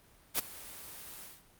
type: noise with ADSR envelope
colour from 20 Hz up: white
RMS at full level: -28 dBFS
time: 0.34-1.43 s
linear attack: 47 ms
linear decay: 15 ms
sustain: -19 dB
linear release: 200 ms
effects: pink hiss -62 dBFS RMS until 1.59 s + Opus 32 kbps